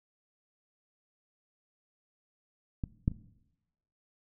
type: clicks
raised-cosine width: 5 ms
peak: -20 / -13 / -30 dBFS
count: 3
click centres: 2.838 / 3.079 / 3.116 s
effects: noise-tail reverb RT60 0.9 s tail -19 dB re dry